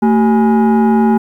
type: tone with frequency modulation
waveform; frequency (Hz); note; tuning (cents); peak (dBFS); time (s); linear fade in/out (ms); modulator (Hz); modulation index
sine; 224; A3; +31; -6; 0.02-1.18; 10; 608; 0.8
effects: tanh soft clip ceiling -5 dBFS + 8-bit